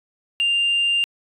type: tone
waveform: sine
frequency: 2794 Hz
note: F7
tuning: in tune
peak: -15 dBFS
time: 0.4-1.04 s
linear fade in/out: 0 ms
effects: tanh soft clip ceiling -14 dBFS